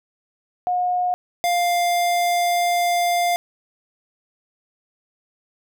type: tone pair in turn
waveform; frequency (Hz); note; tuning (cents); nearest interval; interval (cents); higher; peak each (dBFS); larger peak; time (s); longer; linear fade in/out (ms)
sine / square; 721 / 700.1; F#5 / F5; -45 / +4; minor second; 51; first; -18; neither; 0.67-1.14 / 1.44-3.36; second; 0
effects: none